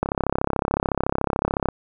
click train, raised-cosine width 1 ms, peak -6 dBFS, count 57, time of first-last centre 0.03-1.687 s, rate 33.8 Hz, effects none

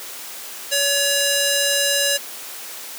square tone with band-pass filter, 565 Hz, C#5, 33 cents sharp, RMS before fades -19 dBFS, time 0.71-2.18 s, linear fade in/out 20 ms, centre 7100 Hz, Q 0.57, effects white hiss -34 dBFS RMS until 2.98 s + high-pass 300 Hz 12 dB/octave

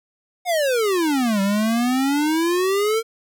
square exponential two-way sweep, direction down then up, 740 to 193.2 to 459.6 Hz, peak -18 dBFS, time 0.45-3.03 s, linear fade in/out 50 ms, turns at 1.41 s, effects none

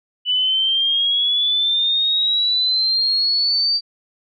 sine exponential sweep, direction up, 2968 to 4659 Hz, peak -15 dBFS, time 0.25-3.81 s, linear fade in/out 50 ms, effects none

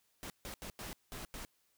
pink noise bursts at uneven times, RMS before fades -45 dBFS, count 6, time 0.23-0.3 / 0.45-0.54 / 0.62-0.7 / 0.79-0.93 / 1.12-1.25 / 1.34-1.45 s, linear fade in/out 0 ms, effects white hiss -75 dBFS RMS until 1.77 s

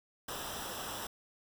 pink noise with comb filter, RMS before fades -41 dBFS, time 0.28-1.07 s, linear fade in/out 5 ms, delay 0.45 ms, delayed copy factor -0.7, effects none

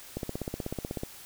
click train, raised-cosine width 2 ms, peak -19 dBFS, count 15, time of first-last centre 0.17-1.034 s, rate 16.2 Hz, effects white hiss -48 dBFS RMS until 1.25 s

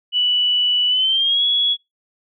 sine tone with pitch glide, 2960 to 3361 Hz, F#7 to G#7, 0 to +20 cents, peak -14 dBFS, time 0.12-1.77 s, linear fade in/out 50 ms, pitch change +220 cents, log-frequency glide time 0.88-1.44 s, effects noise-tail reverb RT60 0.2 s tail -24 dB re dry

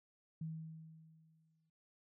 sine tone with exponential decay, 160 Hz, D#3, 49 cents sharp, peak -39 dBFS, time 0.41-1.7 s, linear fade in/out 5 ms, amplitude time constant 280 ms, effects noise-tail reverb RT60 0.3 s tail -20 dB re dry

